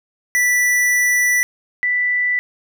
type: tone pair in turn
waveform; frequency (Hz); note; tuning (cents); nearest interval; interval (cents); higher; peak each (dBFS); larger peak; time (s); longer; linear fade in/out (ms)
square / sine; 1970 / 1977.4; B6 / B6; -5 / +2; unison; 7; second; -14 / -15; first; 0.35-1.43 / 1.83-2.39; first; 0
effects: none